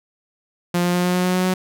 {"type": "tone with pitch steps", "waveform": "sawtooth", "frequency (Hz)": [175.4, 176.72, 178.05, 179.4, 180.75, 182.11, 183.48, 184.87], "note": ["F3", "F3", "F3", "F3", "F#3", "F#3", "F#3", "F#3"], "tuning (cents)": [8, 21, 34, 47, -40, -27, -14, -1], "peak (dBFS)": -13, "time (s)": [0.74, 1.54], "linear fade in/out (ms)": 5, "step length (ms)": 100, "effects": []}